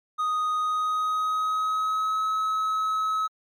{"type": "tone with pitch glide", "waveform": "triangle", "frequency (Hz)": [1244.5, 1285.4], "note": ["D#6", "E6"], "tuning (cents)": [0, -44], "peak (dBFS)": -21, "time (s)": [0.18, 3.28], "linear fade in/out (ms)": 20, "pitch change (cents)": 56, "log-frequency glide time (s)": [0.57, 2.25], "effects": ["MP3 96 kbps"]}